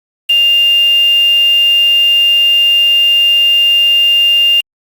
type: tone with quantisation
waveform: sine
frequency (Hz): 2802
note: F7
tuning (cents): +5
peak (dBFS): -6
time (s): 0.29-4.61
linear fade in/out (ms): 10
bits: 4
effects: Opus 48 kbps